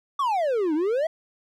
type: exponential two-way sweep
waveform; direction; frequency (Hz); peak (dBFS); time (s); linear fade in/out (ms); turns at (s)
triangle; down then up; 1174.7 to 293.7 to 670; -19; 0.19-1.07; 5; 0.74
effects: none